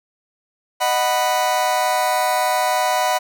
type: chord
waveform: 40% pulse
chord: B major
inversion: first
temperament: just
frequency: 617.4 / 740.8 / 987.8 Hz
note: D#5 / F#5 / B5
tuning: -14 / +2 / 0 cents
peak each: -22 / -19 / -20 dBFS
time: 0.8-3.19 s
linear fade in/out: 20 ms
effects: none